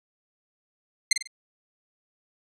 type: tone with echo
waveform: 15% pulse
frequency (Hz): 2093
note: C7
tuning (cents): 0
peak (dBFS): -9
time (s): 1.11-1.13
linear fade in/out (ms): 5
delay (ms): 48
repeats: 3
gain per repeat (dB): -8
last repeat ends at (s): 1.274
effects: resampled to 24000 Hz